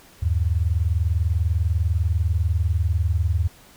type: tone pair together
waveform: sine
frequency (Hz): 77.93 / 98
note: D#2 / G2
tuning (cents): +3 / 0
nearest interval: major third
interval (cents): 397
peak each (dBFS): -20 / -22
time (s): 0.22-3.48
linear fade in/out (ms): 10
effects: pink hiss -50 dBFS RMS until 3.76 s